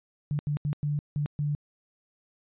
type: tone bursts at uneven times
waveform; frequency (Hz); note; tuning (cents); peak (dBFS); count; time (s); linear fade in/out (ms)
sine; 146.83; D3; 0; -25; 6; 0.31-0.39 / 0.47-0.57 / 0.65-0.73 / 0.83-0.99 / 1.16-1.26 / 1.39-1.55; 0
effects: resampled to 8000 Hz